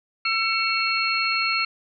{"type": "tone cluster", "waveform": "sine", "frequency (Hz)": [1341, 2230, 2693, 4283], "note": ["E6", "C#7", "E7", "C8"], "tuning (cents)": [29, 10, 36, 40], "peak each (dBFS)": -26, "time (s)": [0.25, 1.65], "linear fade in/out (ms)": 5, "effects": []}